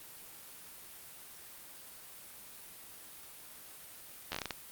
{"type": "slowing click train", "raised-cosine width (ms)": 0.2, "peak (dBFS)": -18, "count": 8, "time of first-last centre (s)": [4.32, 4.508], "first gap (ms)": 11, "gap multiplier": 1.29, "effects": ["white hiss -51 dBFS RMS until 4.71 s", "Opus 32 kbps"]}